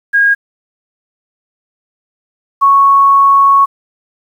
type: tone pair in turn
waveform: sine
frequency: 1632 / 1107 Hz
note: G#6 / C#6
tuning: -31 / -3 cents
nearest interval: perfect fifth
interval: 672 cents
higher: first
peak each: -6 / -4 dBFS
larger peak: second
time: 0.13-0.35 / 2.61-3.66 s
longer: second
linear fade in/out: 20 ms
effects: 7-bit